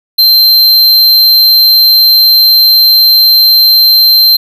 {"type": "tone", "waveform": "square", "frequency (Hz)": 4132, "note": "C8", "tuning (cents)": -22, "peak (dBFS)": -3, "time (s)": [0.18, 4.37], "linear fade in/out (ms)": 10, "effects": []}